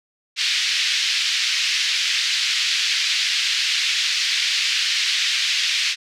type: band-pass noise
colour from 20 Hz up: white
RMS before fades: -21 dBFS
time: 0.36-5.96 s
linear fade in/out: 50 ms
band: 2000 to 4900 Hz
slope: 24 dB/octave
effects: none